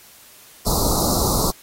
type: band-stop noise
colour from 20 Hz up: pink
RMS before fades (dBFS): -20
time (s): 0.66-1.51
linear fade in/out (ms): 10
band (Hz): 1300 to 3900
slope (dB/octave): 96
effects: white hiss -47 dBFS RMS until 1.62 s + AAC 48 kbps